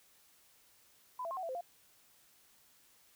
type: tone with pitch steps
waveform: sine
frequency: 1002 / 669 / 1069 / 748 / 668 / 519 / 697 Hz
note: B5 / E5 / C6 / F#5 / E5 / C5 / F5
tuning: +25 / +25 / +37 / +19 / +23 / -14 / -4 cents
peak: -37 dBFS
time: 1.19-1.61 s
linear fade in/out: 5 ms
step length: 60 ms
effects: white hiss -66 dBFS RMS until 3.15 s